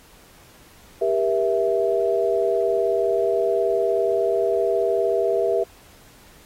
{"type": "chord", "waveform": "sine", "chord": "E diminished", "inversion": "first", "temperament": "just", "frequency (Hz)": [395.6, 474.7, 659.3], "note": ["G4", "Bb4", "E5"], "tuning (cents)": [16, 31, 0], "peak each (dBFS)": [-22, -23, -22], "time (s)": [1.01, 5.64], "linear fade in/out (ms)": 10, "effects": ["pink hiss -51 dBFS RMS until 6.45 s", "AAC 48 kbps"]}